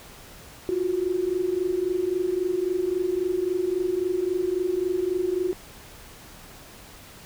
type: tone pair together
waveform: sine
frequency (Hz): 346.3 / 370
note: F4 / F#4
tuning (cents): -15 / 0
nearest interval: minor second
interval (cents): 115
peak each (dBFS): -27 / -24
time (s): 0.69-5.53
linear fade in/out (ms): 0
effects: pink hiss -46 dBFS RMS until 7.25 s